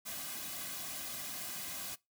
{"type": "noise with comb filter", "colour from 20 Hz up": "white", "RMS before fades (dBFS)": -42, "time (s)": [0.05, 1.96], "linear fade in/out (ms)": 20, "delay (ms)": 2.2, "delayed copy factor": -0.7, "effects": ["noise-tail reverb RT60 0.2 s tail -22 dB re dry"]}